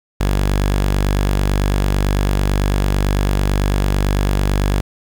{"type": "tone", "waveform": "sawtooth", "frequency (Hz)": 49, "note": "G1", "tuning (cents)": 0, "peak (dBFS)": -10, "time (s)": [0.2, 4.81], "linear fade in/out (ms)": 10, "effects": ["7-bit"]}